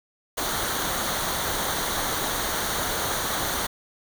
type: noise with comb filter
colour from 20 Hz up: pink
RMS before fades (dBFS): -27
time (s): 0.37-3.67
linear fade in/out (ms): 10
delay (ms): 0.39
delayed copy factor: -0.6
effects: none